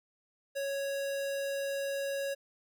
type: tone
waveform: square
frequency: 554 Hz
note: C#5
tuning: 1 cent flat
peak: -33 dBFS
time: 0.55-2.35 s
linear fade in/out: 20 ms
effects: none